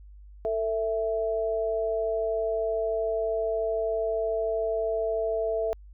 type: tone pair together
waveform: sine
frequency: 447.1 / 660 Hz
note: A4 / E5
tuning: +28 / +2 cents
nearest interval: perfect fifth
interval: 674 cents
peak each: -28 / -27 dBFS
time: 0.45-5.73 s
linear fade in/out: 0 ms
effects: added 50 Hz sine -45 dBFS peak until 5.93 s